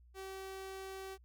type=tone; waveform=sawtooth; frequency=383.8 Hz; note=G4; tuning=37 cents flat; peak=-40 dBFS; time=0.14-1.18 s; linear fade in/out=50 ms; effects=added 60 Hz sine -59 dBFS peak until 1.24 s